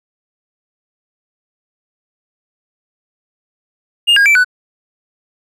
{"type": "tone with pitch steps", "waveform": "triangle", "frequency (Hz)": [2829, 1627, 2329, 1490], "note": ["F7", "G#6", "D7", "F#6"], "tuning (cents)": [22, -36, -15, 12], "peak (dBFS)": -5, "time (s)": [4.07, 4.446], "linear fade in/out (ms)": 20, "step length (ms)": 94, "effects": []}